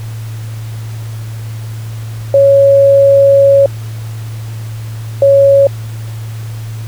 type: tone pair in turn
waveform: sine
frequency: 554.4 / 554.4 Hz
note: C#5 / C#5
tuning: 0 / 0 cents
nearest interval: unison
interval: 0 cents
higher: neither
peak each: -3 dBFS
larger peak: neither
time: 2.34-3.66 / 5.22-5.67 s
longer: first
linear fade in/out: 2 ms
effects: added 111 Hz sine -20 dBFS peak until 6.87 s + pink hiss -36 dBFS RMS until 6.87 s